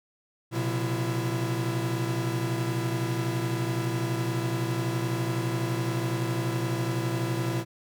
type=tone cluster; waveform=45% pulse; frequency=120.9 / 132.8 / 177.1 / 333.3 Hz; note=B2 / C3 / F3 / E4; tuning=-36 / +26 / +24 / +19 cents; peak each=-29 / -34 / -37 / -32 dBFS; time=0.51-7.65 s; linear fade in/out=50 ms; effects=none

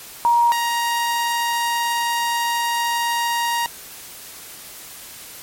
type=tone pair in turn; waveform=sine / sawtooth; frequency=945 / 940.6 Hz; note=A#5 / A#5; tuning=+23 / +15 cents; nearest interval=unison; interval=8 cents; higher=first; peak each=-12 / -15 dBFS; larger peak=first; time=0.25-0.52 / 0.52-3.66 s; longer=second; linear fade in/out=0 ms; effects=white hiss -38 dBFS RMS until 5.42 s + MP3 64 kbps

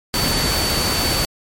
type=tone in noise; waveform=sine; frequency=4524 Hz; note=C#8; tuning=34 cents sharp; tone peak=-22 dBFS; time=0.14-1.25 s; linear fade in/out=0 ms; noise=pink; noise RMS=-20 dBFS; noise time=0.14-1.25 s; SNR=-5 dB; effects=MP3 64 kbps

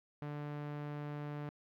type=tone; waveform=sawtooth; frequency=147.1 Hz; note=D3; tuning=3 cents sharp; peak=-36 dBFS; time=0.22-1.49 s; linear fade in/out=0 ms; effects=low-pass 2000 Hz 12 dB/octave + 13-bit

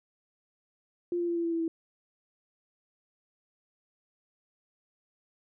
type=tone with pitch steps; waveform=sine; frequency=349.2 / 345.6 / 342 / 338.5 / 335 / 331.5 / 328.1 Hz; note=F4 / F4 / F4 / E4 / E4 / E4 / E4; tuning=0 / -18 / -36 / +46 / +28 / +10 / -8 cents; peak=-27 dBFS; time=1.12-1.68 s; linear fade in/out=2 ms; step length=80 ms; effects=none

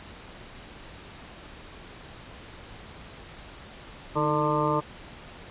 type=harmonic tone with a mistuned harmonic; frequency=149.5 Hz; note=D3; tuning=31 cents sharp; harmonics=1 / 2 / 3 / 4 / 6 / 7 / 8; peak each=-30 / -30 / -30 / -30 / -30 / -30 / -30 dBFS; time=4.15-4.81 s; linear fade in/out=20 ms; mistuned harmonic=2; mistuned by=+76 cents; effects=pink hiss -45 dBFS RMS until 5.5 s + resampled to 8000 Hz

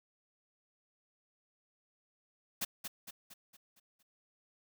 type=noise with echo; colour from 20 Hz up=white; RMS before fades=-35 dBFS; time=2.61-2.65 s; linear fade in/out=10 ms; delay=230 ms; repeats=6; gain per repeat=-6 dB; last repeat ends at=4.03 s; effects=none

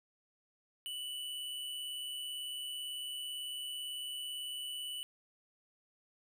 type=tone with amplitude modulation; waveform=square; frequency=2968 Hz; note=F#7; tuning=5 cents sharp; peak=-38 dBFS; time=0.86-5.03 s; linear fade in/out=0 ms; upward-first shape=sine; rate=138 Hz; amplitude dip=40%; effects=none

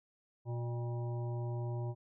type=harmonic tone with a mistuned harmonic; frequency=120 Hz; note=B2; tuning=49 cents flat; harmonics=1 / 3 / 5 / 7 / 8; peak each=-35 / -45 / -49 / -52 / -53 dBFS; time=0.45-1.95 s; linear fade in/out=50 ms; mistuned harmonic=7; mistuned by=-76 cents; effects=none

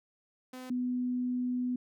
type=tone pair in turn; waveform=sawtooth / sine; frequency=255.1 / 248.8 Hz; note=C4 / B3; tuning=-44 / +13 cents; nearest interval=unison; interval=43 cents; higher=first; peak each=-38 / -29 dBFS; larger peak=second; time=0.53-0.7 / 0.7-1.76 s; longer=second; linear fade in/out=5 ms; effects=none

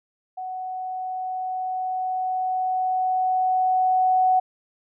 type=tone with level ramp; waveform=sine; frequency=744 Hz; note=F#5; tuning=9 cents sharp; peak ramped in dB=-29 to -15 dBFS; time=0.37-4.4 s; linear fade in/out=10 ms; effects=none

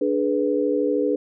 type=chord; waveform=sine; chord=G# diminished; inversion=second; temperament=equal with one note detuned; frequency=293.7 / 420.9 / 493.9 Hz; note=D4 / G#4 / B4; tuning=0 / +23 / 0 cents; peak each=-23 dBFS; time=0.01-1.16 s; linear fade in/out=5 ms; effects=none

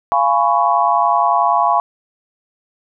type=chord; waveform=sine; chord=C# dominant seventh; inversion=first; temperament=just; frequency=693 / 831.5 / 997.9 / 1108.7 Hz; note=E#5 / G#5 / B5 / C#6; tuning=-14 / +2 / +18 / 0 cents; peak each=-17 dBFS; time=0.12-1.8 s; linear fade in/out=0 ms; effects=none

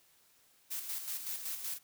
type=noise with tremolo; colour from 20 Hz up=blue; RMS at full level=-38 dBFS; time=0.7-1.79 s; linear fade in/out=20 ms; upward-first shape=square; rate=5.3 Hz; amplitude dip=50%; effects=white hiss -67 dBFS RMS until 1.83 s

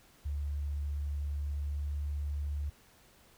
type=tone with pitch glide; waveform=sine; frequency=72.3 to 72.72 Hz; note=D2 to D2; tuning=-27 to -16 cents; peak=-32 dBFS; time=0.25-2.7 s; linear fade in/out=10 ms; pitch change=+11 cents; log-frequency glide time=1.58-2.01 s; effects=pink hiss -62 dBFS RMS until 3.37 s

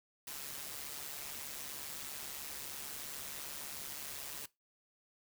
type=noise with amplitude modulation; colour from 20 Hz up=white; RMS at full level=-42 dBFS; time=0.27-4.46 s; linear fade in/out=5 ms; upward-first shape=sine; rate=143 Hz; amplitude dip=60%; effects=noise-tail reverb RT60 0.2 s tail -20 dB re dry

